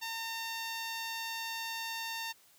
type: tone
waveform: 10% pulse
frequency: 910 Hz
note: A#5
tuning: 42 cents flat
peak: -28 dBFS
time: 0.01-2.33 s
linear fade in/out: 20 ms
effects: white hiss -63 dBFS RMS until 2.58 s + high-pass 60 Hz 12 dB/octave